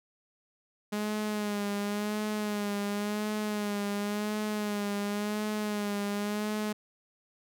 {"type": "tone with vibrato", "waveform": "sawtooth", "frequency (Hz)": 207.7, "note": "G#3", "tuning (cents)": 0, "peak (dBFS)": -26, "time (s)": [0.92, 6.73], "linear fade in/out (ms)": 10, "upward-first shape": "sine", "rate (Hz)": 0.93, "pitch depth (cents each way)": 41, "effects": []}